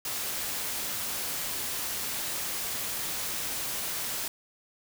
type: noise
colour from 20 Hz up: white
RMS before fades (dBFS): -33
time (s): 0.05-4.28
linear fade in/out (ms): 2
effects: none